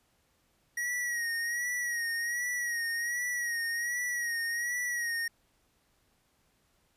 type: tone with vibrato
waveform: square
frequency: 1900 Hz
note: A#6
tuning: 33 cents sharp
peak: -31 dBFS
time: 0.77-5.28 s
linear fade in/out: 5 ms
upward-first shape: sine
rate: 1.3 Hz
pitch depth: 52 cents each way
effects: pink hiss -71 dBFS RMS until 6.96 s + resampled to 32000 Hz